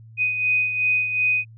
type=beating tone pair; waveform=sine; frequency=2496 / 2498.7 Hz; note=D#7 / D#7; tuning=+5 / +7 cents; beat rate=2.7 Hz; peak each=-19 / -27 dBFS; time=0.17-1.45 s; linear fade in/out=50 ms; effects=added 112 Hz sine -42 dBFS peak until 1.57 s